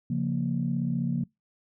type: chord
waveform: sine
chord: Bb minor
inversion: first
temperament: equal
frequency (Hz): 138.59 / 174.61 / 233.1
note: Db3 / F3 / Bb3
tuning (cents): 0 / 0 / 0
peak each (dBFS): -29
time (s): 0.1-1.24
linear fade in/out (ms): 5
effects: noise-tail reverb RT60 0.2 s tail -26 dB re dry + tanh soft clip ceiling -16 dBFS